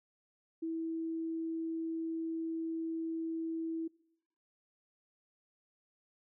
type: tone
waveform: sine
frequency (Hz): 326.3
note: E4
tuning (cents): -18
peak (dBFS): -34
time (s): 0.62-3.88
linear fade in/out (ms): 10
effects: noise-tail reverb RT60 0.8 s tail -24 dB re dry